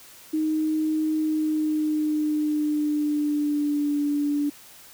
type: tone with pitch glide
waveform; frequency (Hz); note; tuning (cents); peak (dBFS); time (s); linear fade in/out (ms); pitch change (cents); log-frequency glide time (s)
sine; 311.6 to 290.7; D#4 to D4; +3 to -18; -21; 0.33-4.5; 10; -121; 1.16-4
effects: white hiss -48 dBFS RMS until 4.93 s